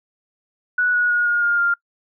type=tone with pitch steps; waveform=sine; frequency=1473 / 1457.8 / 1442.7 / 1427.8 / 1413 / 1398.4 Hz; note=F#6 / F#6 / F#6 / F6 / F6 / F6; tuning=-8 / -26 / -44 / +38 / +20 / +2 cents; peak=-15 dBFS; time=0.78-1.74 s; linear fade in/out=5 ms; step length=160 ms; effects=noise-tail reverb RT60 0.1 s tail -25 dB re dry